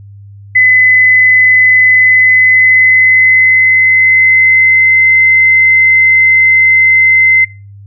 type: tone with pitch glide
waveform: sine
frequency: 2018 to 2064 Hz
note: B6 to C7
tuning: +37 to -24 cents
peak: -3 dBFS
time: 0.55-7.45 s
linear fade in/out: 10 ms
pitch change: +39 cents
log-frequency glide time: 1.92-5.1 s
effects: noise-tail reverb RT60 0.3 s tail -21 dB re dry + added 100 Hz sine -30 dBFS peak until 7.86 s